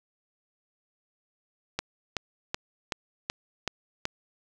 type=click train; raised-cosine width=0.2 ms; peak=-11 dBFS; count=7; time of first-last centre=1.79-4.054 s; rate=2.65 Hz; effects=none